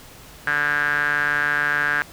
sawtooth tone with band-pass filter, 146.83 Hz, D3, in tune, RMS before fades -21 dBFS, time 0.47-2.02 s, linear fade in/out 0 ms, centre 1600 Hz, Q 10, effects pink hiss -44 dBFS RMS until 2.12 s

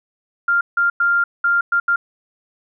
sine tone bursts at uneven times, 1396 Hz, F6, 1 cent flat, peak -13 dBFS, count 6, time 0.48-0.61 / 0.77-0.9 / 1-1.24 / 1.44-1.61 / 1.72-1.8 / 1.88-1.96 s, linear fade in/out 5 ms, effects none

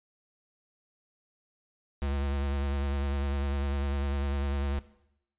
square tone with vibrato, 70 Hz, C#2, 18 cents sharp, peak -29 dBFS, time 2.02-4.79 s, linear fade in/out 0 ms, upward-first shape sine, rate 10 Hz, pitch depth 37 cents each way, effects noise-tail reverb RT60 0.8 s tail -17 dB re dry + resampled to 8000 Hz

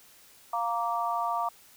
sine chord, Bb major, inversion second, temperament just, 699.2 / 932.3 / 1165.4 Hz, F5 / Bb5 / D6, +2 / 0 / -14 cents, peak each -31 dBFS, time 0.53-1.49 s, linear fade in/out 5 ms, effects white hiss -56 dBFS RMS until 1.76 s

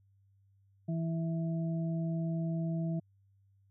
harmonic tone, 164.6 Hz, E3, 2 cents flat, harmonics 1 / 2 / 4, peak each -31 / -42 / -44 dBFS, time 0.88-3 s, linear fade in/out 10 ms, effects added 98 Hz sine -64 dBFS peak until 3.7 s

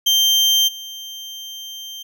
35% pulse tone with level steps, 3150 Hz, G7, 8 cents sharp, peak -11 / -29 dBFS, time 0.06-2.03 s, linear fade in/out 10 ms, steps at 0.67 s, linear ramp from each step 20 ms, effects none

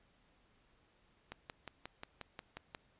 click train, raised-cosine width 0.3 ms, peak -28 dBFS, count 9, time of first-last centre 1.32-2.749 s, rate 5.6 Hz, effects pink hiss -71 dBFS RMS until 2.99 s + resampled to 8000 Hz

